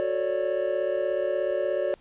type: chord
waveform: triangle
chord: D major seventh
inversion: first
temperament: just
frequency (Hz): 367.1 / 440.5 / 550.6 / 587.3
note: F#4 / A4 / C#5 / D5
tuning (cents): -14 / +2 / -12 / 0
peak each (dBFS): -29 / -32 / -26 / -26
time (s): 0-1.94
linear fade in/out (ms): 0
effects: pink hiss -59 dBFS RMS until 2 s + resampled to 8000 Hz